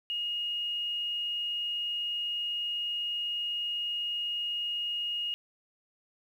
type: tone with quantisation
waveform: sine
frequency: 2864 Hz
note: F7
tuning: 43 cents sharp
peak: -30 dBFS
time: 0.1-5.34 s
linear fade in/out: 0 ms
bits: 10
effects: none